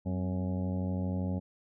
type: harmonic tone with a mistuned harmonic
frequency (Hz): 92.5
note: F#2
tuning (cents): 0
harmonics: 1 / 2 / 3 / 4 / 5 / 6 / 7 / 8 / 9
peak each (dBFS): -33 / -33 / -39 / -49 / -48 / -44 / -50 / -56 / -51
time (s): 0.05-1.4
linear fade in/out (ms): 20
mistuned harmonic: 3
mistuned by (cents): -77
effects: none